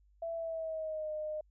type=tone with pitch glide; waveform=sine; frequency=665 to 613.3 Hz; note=E5 to D#5; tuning=+15 to -25 cents; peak=-35 dBFS; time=0.22-1.41 s; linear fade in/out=5 ms; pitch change=-140 cents; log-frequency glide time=0.35-1.11 s; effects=added 50 Hz sine -63 dBFS peak until 1.5 s